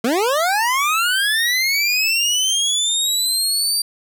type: linear sweep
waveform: 25% pulse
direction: up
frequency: 213.3 to 4699 Hz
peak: -12 dBFS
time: 0.04-3.82 s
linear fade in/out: 5 ms
effects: none